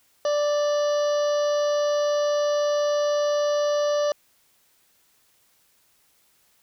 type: harmonic tone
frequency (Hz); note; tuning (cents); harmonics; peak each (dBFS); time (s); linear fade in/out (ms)
587.3; D5; 0; 1 / 2 / 3 / 5 / 6 / 7 / 8 / 9 / 10; -20 / -32 / -39 / -40 / -45 / -44 / -42 / -48 / -41; 0.25-4.12; 2
effects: white hiss -63 dBFS RMS until 6.62 s